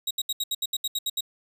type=tone bursts; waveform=sawtooth; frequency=3813 Hz; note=A#7; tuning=38 cents sharp; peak=-22 dBFS; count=11; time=0.07-1.208 s; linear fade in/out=5 ms; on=38 ms; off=72 ms; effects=none